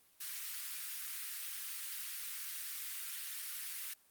white high-pass noise, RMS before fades -43 dBFS, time 0.2-3.94 s, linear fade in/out 10 ms, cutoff 1400 Hz, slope 24 dB/octave, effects white hiss -68 dBFS RMS until 4.1 s + Opus 32 kbps

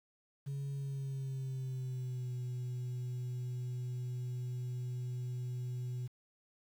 sine tone with pitch glide, 139 to 124.55 Hz, C#3 to B2, +5 to +15 cents, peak -34 dBFS, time 0.46-6.08 s, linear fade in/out 20 ms, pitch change -190 cents, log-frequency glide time 0.73-2.33 s, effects tanh soft clip ceiling -35 dBFS + 10-bit

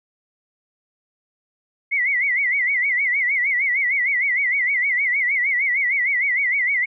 sine tone with vibrato, 2093 Hz, C7, in tune, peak -17 dBFS, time 1.91-6.86 s, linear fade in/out 20 ms, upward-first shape sine, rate 6.5 Hz, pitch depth 140 cents each way, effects none

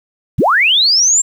sine linear sweep, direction up, 46.25 to 7520 Hz, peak -8 dBFS, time 0.38-1.22 s, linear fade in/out 10 ms, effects 7-bit

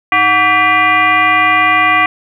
sine tone with frequency modulation, 1568 Hz, G6, in tune, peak -7 dBFS, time 0.12-2.06 s, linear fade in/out 2 ms, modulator 418 Hz, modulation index 2.1, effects 8-bit

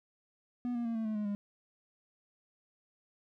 triangle tone with pitch steps, 244.7 / 237.3 / 230.2 / 223.2 / 216.5 / 210 / 203.6 Hz, B3 / A#3 / A#3 / A3 / A3 / G#3 / G#3, -16 / +31 / -22 / +25 / -28 / +19 / -34 cents, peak -30 dBFS, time 0.65-1.35 s, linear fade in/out 0 ms, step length 100 ms, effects none

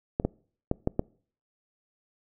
clicks, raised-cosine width 2 ms, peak -11 dBFS, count 5, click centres 0.199 / 0.25 / 0.714 / 0.874 / 0.994 s, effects noise-tail reverb RT60 0.5 s tail -25 dB re dry

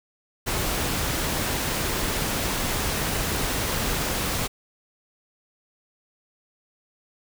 pink noise, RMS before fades -26 dBFS, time 0.46-4.48 s, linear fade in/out 20 ms, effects none

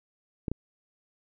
clicks, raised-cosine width 3 ms, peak -17 dBFS, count 2, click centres 0.482 / 0.516 s, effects none

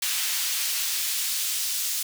pink noise with high-pass filter sweep, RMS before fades -27 dBFS, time 0.02-2.03 s, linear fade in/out 5 ms, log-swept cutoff 2600 to 4500 Hz, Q 0.71, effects none

